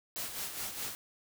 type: noise with tremolo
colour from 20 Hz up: white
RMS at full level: -37 dBFS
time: 0.16-0.95 s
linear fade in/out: 0 ms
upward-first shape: sine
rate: 4.8 Hz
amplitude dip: 55%
effects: none